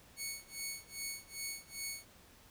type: tone with tremolo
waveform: 10% pulse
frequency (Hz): 2217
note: C#7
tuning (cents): 0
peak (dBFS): -29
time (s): 0.16-2.07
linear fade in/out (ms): 50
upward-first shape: sine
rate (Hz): 2.5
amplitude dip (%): 95
effects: pink hiss -61 dBFS RMS until 2.5 s